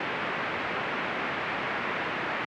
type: low-pass noise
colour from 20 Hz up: white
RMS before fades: -31 dBFS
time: 0-2.45 s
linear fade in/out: 5 ms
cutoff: 2300 Hz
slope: 24 dB/octave
effects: high-pass 150 Hz 12 dB/octave